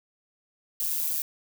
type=noise with amplitude modulation; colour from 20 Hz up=violet; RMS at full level=-25 dBFS; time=0.8-1.22 s; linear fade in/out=2 ms; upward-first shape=sine; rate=156 Hz; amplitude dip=75%; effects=none